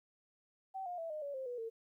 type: tone with pitch steps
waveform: sine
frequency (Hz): 767 / 711.5 / 660 / 612.3 / 568 / 526.9 / 488.8 / 453.4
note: G5 / F5 / E5 / D#5 / C#5 / C5 / B4 / A#4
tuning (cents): -38 / +32 / +2 / -28 / +42 / +12 / -18 / -48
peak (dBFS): -39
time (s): 0.74-1.7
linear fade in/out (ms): 20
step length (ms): 120
effects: 13-bit